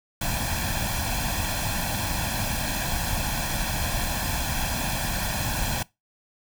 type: noise with comb filter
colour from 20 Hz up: pink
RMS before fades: -27 dBFS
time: 0.21-5.83 s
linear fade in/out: 5 ms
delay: 1.2 ms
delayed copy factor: +0.75
effects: noise-tail reverb RT60 0.2 s tail -21 dB re dry